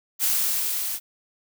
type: noise with level ramp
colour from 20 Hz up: blue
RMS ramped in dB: -21 to -29 dBFS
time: 0.19-1 s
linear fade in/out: 50 ms
effects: none